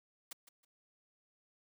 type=noise with echo; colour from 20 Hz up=white; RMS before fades=-45 dBFS; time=0.31-0.33 s; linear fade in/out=5 ms; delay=160 ms; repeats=2; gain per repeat=-13 dB; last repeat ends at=0.65 s; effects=high-pass 200 Hz 12 dB/octave

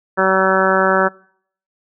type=harmonic tone; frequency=190 Hz; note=F#3; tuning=46 cents sharp; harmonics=1 / 2 / 3 / 4 / 5 / 6 / 7 / 8 / 9; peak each=-23 / -19 / -18 / -23 / -21 / -24 / -19 / -20 / -22 dBFS; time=0.17-1.09 s; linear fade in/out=20 ms; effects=noise-tail reverb RT60 0.6 s tail -24 dB re dry

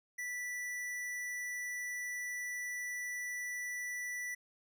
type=tone with hard clipping; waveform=sine; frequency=1968 Hz; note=B6; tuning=7 cents flat; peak=-39 dBFS; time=0.18-4.35 s; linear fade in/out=10 ms; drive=15 dB; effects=none

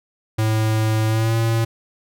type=tone with pitch glide; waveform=square; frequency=109.6 to 113.92 Hz; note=A2 to A#2; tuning=-6 to -39 cents; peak=-17 dBFS; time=0.38-1.65 s; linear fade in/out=10 ms; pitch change=+67 cents; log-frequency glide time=1.07-1.35 s; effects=none

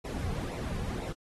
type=noise with flanger; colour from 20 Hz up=brown; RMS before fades=-35 dBFS; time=0.04-1.13 s; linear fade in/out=10 ms; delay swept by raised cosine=0.62 to 3.32 ms; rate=2 Hz; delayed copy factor=-0.65; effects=AAC 32 kbps

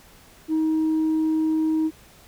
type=tone; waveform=sine; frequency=315.6 Hz; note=D#4; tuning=25 cents sharp; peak=-17 dBFS; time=0.48-1.91 s; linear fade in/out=50 ms; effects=tanh soft clip ceiling -17 dBFS + pink hiss -51 dBFS RMS until 2.27 s

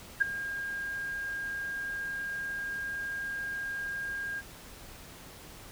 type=tone with ADSR envelope; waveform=sine; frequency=1615 Hz; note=G#6; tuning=49 cents flat; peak=-18 dBFS; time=0.2-4.42 s; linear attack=19 ms; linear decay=9 ms; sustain=-15 dB; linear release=39 ms; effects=pink hiss -49 dBFS RMS until 5.71 s

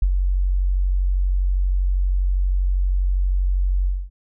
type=tone with ADSR envelope; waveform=sine; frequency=46.26 Hz; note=F#1; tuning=in tune; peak=-12 dBFS; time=0.02-4.1 s; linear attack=5 ms; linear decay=60 ms; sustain=-4 dB; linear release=240 ms; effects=none

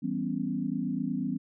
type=chord; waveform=sine; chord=C# half-diminished seventh; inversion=first; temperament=equal with one note detuned; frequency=164.81 / 196 / 248.9 / 277.2 Hz; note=E3 / G3 / B3 / C#4; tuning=0 / 0 / +14 / 0 cents; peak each=-36 / -34 / -32 / -34 dBFS; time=0.02-1.38 s; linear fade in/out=20 ms; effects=none

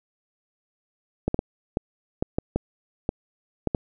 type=clicks; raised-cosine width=2 ms; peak=-9 dBFS; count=10; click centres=1.28 / 1.344 / 1.391 / 1.771 / 2.225 / 2.385 / 2.56 / 3.091 / 3.673 / 3.748 s; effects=none

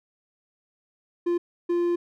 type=tone bursts at uneven times; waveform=triangle; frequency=347.2 Hz; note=F4; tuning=10 cents flat; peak=-19 dBFS; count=2; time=1.26-1.38 / 1.69-1.96 s; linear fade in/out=10 ms; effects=none

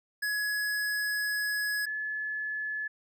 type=tone pair in turn; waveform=square / sine; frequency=1684 / 1718.4 Hz; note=G#6 / A6; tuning=+24 / -41 cents; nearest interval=unison; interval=35 cents; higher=second; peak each=-29 / -31 dBFS; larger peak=first; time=0.22-1.86 / 1.86-2.88 s; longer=first; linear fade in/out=10 ms; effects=none

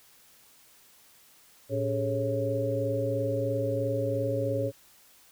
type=tone cluster; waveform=sine; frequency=112.2 / 282.3 / 404 / 427 / 549 Hz; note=A2 / C#4 / G#4 / G#4 / C#5; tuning=+34 / +32 / -48 / +48 / -17 cents; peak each=-31 / -35 / -38 / -35 / -29 dBFS; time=1.69-4.72 s; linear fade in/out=50 ms; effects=white hiss -58 dBFS RMS until 5.31 s

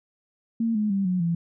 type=tone with pitch steps; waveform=sine; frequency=228.2 / 211.7 / 196.38 / 182.17 / 168.99 Hz; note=A#3 / G#3 / G3 / F#3 / E3; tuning=-37 / +33 / +3 / -27 / +43 cents; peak=-21 dBFS; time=0.6-1.35 s; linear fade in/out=5 ms; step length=150 ms; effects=none

